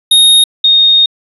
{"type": "tone pair in turn", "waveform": ["square", "sine"], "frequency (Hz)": [3721, 3704], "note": ["A#7", "A#7"], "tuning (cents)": [-4, -12], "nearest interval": "unison", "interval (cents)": 8, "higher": "first", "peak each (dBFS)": -4, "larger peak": "neither", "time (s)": [[0.11, 0.44], [0.64, 1.06]], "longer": "second", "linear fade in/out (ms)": 5, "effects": ["resampled to 32000 Hz"]}